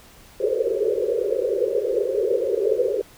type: band-pass noise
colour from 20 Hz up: pink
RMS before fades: -22 dBFS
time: 0.4-3.02 s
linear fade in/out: 10 ms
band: 380 to 540 Hz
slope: 96 dB/octave
effects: pink hiss -49 dBFS RMS until 3.17 s